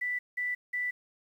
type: tone bursts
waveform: sine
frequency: 1977 Hz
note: B6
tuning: 1 cent sharp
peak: -29 dBFS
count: 3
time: 0.01-0.91 s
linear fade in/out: 10 ms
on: 180 ms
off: 180 ms
effects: 10-bit